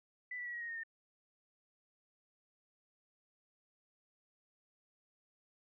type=tone with pitch steps; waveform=sine; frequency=1989 / 1959.4 / 1930.1 / 1901.4 / 1873 / 1845.1 / 1817.6 Hz; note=B6 / B6 / B6 / A#6 / A#6 / A#6 / A#6; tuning=+12 / -14 / -40 / +34 / +8 / -18 / -44 cents; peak=-40 dBFS; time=0.31-0.835 s; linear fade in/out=5 ms; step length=75 ms; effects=none